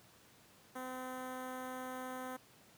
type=tone with notch filter; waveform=10% pulse; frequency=256.2 Hz; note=C4; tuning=36 cents flat; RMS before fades=-44 dBFS; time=0.75-2.37 s; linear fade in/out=10 ms; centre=4500 Hz; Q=0.75; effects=pink hiss -63 dBFS RMS until 2.77 s + high-pass 100 Hz 12 dB/octave